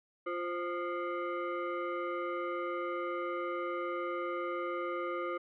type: tone with frequency modulation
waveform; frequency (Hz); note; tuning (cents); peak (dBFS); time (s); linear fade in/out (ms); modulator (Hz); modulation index
sine; 349.2; F4; 0; -33; 0.26-5.38; 10; 873; 1.4
effects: none